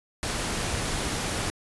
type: noise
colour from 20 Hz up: pink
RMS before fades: -29 dBFS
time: 0.23-1.5 s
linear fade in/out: 0 ms
effects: resampled to 24000 Hz